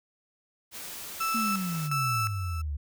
white noise, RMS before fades -40 dBFS, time 0.71-1.9 s, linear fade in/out 50 ms
35% pulse tone with tremolo, 1318.5 Hz, E6, in tune, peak -25 dBFS, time 1.2-2.62 s, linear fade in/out 10 ms, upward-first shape square, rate 1.4 Hz, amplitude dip 75%
sine exponential sweep, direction down, 234.9 to 69.3 Hz, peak -29 dBFS, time 1.34-2.77 s, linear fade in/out 10 ms
effects none

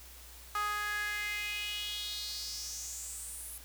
sawtooth tone with high-pass filter sweep, 416.3 Hz, G#4, 4 cents sharp, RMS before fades -38 dBFS, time 0.55-3.58 s, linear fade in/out 2 ms, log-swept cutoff 1200 to 11000 Hz, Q 4.5, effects added 60 Hz sine -53 dBFS peak until 3.64 s + white hiss -53 dBFS RMS until 3.64 s

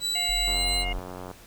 35% pulse tone with pitch glide, 3951 to 4048 Hz, B7 to B7, 0 to +42 cents, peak -24 dBFS, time 0-0.85 s, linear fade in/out 50 ms, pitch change +42 cents, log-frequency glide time 0.51-0.59 s
harmonic tone, 711 Hz, F5, 31 cents sharp, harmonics 1 / 3 / 4, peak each -35 / -32 / -34 dBFS, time 0.15-0.93 s, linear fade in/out 5 ms
sine exponential two-way sweep, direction up then down, 36.71 to 47.71 to 38.42 Hz, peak -28 dBFS, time 0.29-0.99 s, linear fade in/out 0 ms, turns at 0.73 s
click train, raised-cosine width 1 ms, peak -24 dBFS, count 77, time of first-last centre 0.48-1.313 s, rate 91.2 Hz
effects pink hiss -50 dBFS RMS until 1.46 s

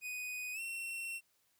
45% pulse tone with pitch glide, 2489 to 2714 Hz, D#7 to E7, 0 to +50 cents, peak -39 dBFS, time 0.01-1.21 s, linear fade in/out 50 ms, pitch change +150 cents, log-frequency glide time 0.53-0.6 s, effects white hiss -75 dBFS RMS until 1.59 s

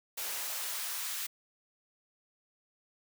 white noise with high-pass filter sweep, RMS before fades -37 dBFS, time 0.17-1.27 s, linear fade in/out 10 ms, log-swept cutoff 420 to 1400 Hz, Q 0.79, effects none

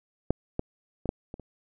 clicks, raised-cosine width 2 ms, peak -9 / -14 / -20 / -11 / -24 / -30 dBFS, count 6, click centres 0.306 / 0.594 / 1.057 / 1.091 / 1.341 / 1.397 s, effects none

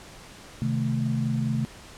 sine chord, A diminished, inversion first, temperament equal, 130.81 / 155.56 / 220 Hz, C3 / Eb3 / A3, 0 / 0 / 0 cents, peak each -26 / -31 / -27 dBFS, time 0.62-1.65 s, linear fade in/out 0 ms, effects pink hiss -46 dBFS RMS until 1.97 s + low-pass 9000 Hz 12 dB/octave

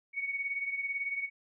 sine beating tone pair, 2228 / 2246 Hz, C#7 / C#7, +8 / +22 cents, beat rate 18 Hz, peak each -33 / -39 dBFS, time 0.13-1.3 s, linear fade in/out 50 ms, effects none

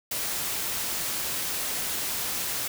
white noise, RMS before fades -30 dBFS, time 0.11-2.68 s, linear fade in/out 5 ms, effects none

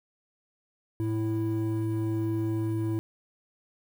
triangle tone pair together, 110.18 / 329.4 Hz, A2 / E4, +3 / -1 cents, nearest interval octave + perfect fifth, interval 1896 cents, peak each -26 dBFS, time 1-2.99 s, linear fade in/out 0 ms, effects tanh soft clip ceiling -19 dBFS + 9-bit

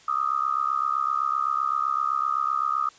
sine tone with amplitude modulation, 1242 Hz, D#6, 3 cents flat, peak -18 dBFS, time 0.08-2.89 s, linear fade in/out 5 ms, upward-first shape sine, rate 67.8 Hz, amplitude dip 95%, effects white hiss -53 dBFS RMS until 2.98 s + resampled to 16000 Hz

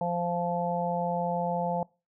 harmonic tone, 173.9 Hz, F3, 7 cents flat, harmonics 1 / 3 / 4 / 5, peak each -32 / -32 / -32 / -32 dBFS, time 0.01-1.83 s, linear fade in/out 2 ms, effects noise-tail reverb RT60 0.3 s tail -24 dB re dry

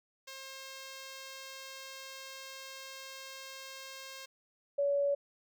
5% pulse / sine tone pair in turn, 534 / 566.3 Hz, C5 / C#5, +35 / +37 cents, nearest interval minor second, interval 102 cents, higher second, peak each -33 / -27 dBFS, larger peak second, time 0.27-4.26 / 4.78-5.15 s, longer first, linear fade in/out 10 ms, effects none

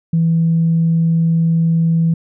sine tone, 164.81 Hz, E3, in tune, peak -10 dBFS, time 0.13-2.14 s, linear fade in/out 5 ms, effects tanh soft clip ceiling -6 dBFS

